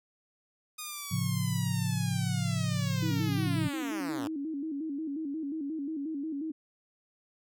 5% pulse linear sweep, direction down, 1238 to 98 Hz, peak -26 dBFS, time 0.78-4.28 s, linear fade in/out 10 ms
sine chord, A augmented, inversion none, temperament equal with one note detuned, 110 / 136.68 / 174.61 Hz, A2 / C#3 / E#3, 0 / -24 / 0 cents, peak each -32 dBFS, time 1.11-3.69 s, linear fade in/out 10 ms
sine tone with vibrato, 298.6 Hz, D4, 29 cents sharp, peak -32 dBFS, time 3.02-6.52 s, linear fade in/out 10 ms, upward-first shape square, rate 5.6 Hz, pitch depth 110 cents each way
effects none

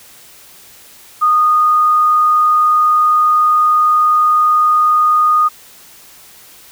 sine tone, 1232 Hz, D#6, 17 cents flat, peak -8 dBFS, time 1.21-5.49 s, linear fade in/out 20 ms, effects white hiss -41 dBFS RMS until 6.71 s

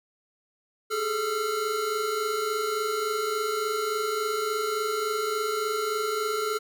square tone cluster, 407 / 430.5 / 1367 Hz, G#4 / A4 / F6, -35 / -38 / -37 cents, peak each -36 / -29 / -31 dBFS, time 0.9-6.59 s, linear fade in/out 20 ms, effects none

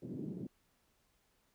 pink band-pass noise, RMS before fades -43 dBFS, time 0.02-0.47 s, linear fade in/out 5 ms, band 160 to 340 Hz, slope 24 dB/octave, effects pink hiss -75 dBFS RMS until 1.54 s

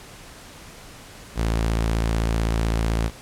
sawtooth tone, 55.8 Hz, A1, 25 cents sharp, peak -16 dBFS, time 1.35-3.11 s, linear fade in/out 50 ms, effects pink hiss -43 dBFS RMS until 3.21 s + low-pass 11000 Hz 12 dB/octave

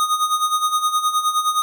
square tone with tremolo, 1239 Hz, D#6, 8 cents flat, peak -15 dBFS, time 0-1.62 s, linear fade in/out 0 ms, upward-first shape sine, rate 9.6 Hz, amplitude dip 70%, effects none

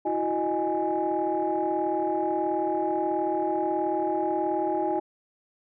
sine tone cluster, 325.5 / 364 / 618 / 829 Hz, E4 / F#4 / D#5 / G#5, -22 / -28 / -12 / -3 cents, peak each -29 / -29 / -30 / -27 dBFS, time 0.05-5 s, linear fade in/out 10 ms, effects tanh soft clip ceiling -16 dBFS

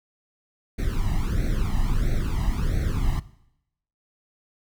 brown noise with flanger, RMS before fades -23 dBFS, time 0.78-3.2 s, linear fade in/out 10 ms, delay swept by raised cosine 0.49 to 1.03 ms, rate 1.5 Hz, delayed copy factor +0.95, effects noise-tail reverb RT60 0.8 s tail -18 dB re dry

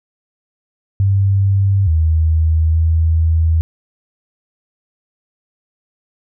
sine tone with pitch steps, 98.1 / 79.8 / 81 Hz, G2 / D#2 / E2, +2 / +44 / -30 cents, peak -10 dBFS, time 1-3.61 s, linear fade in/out 0 ms, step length 870 ms, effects none

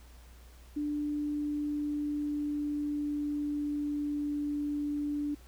sine tone with pitch glide, 295 to 292.3 Hz, D4 to D4, +8 to -8 cents, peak -30 dBFS, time 0.76-5.35 s, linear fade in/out 10 ms, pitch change -16 cents, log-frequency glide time 1.19-4.37 s, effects added 60 Hz sine -51 dBFS peak until 5.47 s + pink hiss -60 dBFS RMS until 5.47 s

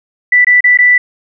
sine tone with dropouts, 1975.5 Hz, B6, in tune, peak -4 dBFS, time 0.32-0.98 s, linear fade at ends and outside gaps 5 ms, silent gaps 0.447-0.468 / 0.607-0.641 / 0.774-0.787 s, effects none

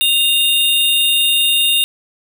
square tone pair together, 2800 / 3675 Hz, F7 / A#7, +4 / -25 cents, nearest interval perfect fourth, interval 471 cents, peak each -15 dBFS, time 0.01-1.84 s, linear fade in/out 0 ms, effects none

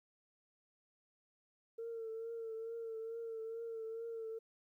sine tone with vibrato, 453.6 Hz, A#4, 47 cents flat, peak -40 dBFS, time 1.78-4.39 s, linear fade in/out 10 ms, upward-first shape triangle, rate 2.3 Hz, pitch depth 41 cents each way, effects tanh soft clip ceiling -37 dBFS + 13-bit

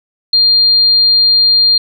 sine tone, 4200 Hz, C8, 6 cents sharp, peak -6 dBFS, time 0.33-1.78 s, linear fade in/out 5 ms, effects none

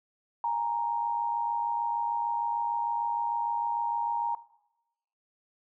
sine tone pair together, 825.7 / 932.3 Hz, G#5 / A#5, -10 / 0 cents, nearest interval major second, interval 210 cents, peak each -34 / -27 dBFS, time 0.44-4.35 s, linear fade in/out 2 ms, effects noise-tail reverb RT60 0.9 s tail -18 dB re dry

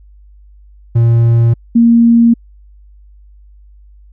triangle / sine tone pair in turn, 116.54 / 233.1 Hz, A#2 / A#3, 0 / 0 cents, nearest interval octave, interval 1200 cents, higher second, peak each -4 dBFS, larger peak neither, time 0.95-1.54 / 1.75-2.34 s, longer neither, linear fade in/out 10 ms, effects added 50 Hz sine -38 dBFS peak until 4.12 s

